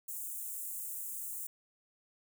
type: high-pass noise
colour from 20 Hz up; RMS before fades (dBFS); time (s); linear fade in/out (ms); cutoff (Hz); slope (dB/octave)
white; -41; 0.08-1.47; 5; 7300; 48
effects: none